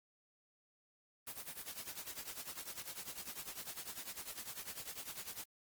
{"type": "noise with tremolo", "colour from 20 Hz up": "white", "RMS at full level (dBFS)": -44, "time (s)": [1.27, 5.44], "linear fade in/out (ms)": 0, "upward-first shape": "sine", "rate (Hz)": 10, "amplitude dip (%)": 80, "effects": ["Opus 24 kbps"]}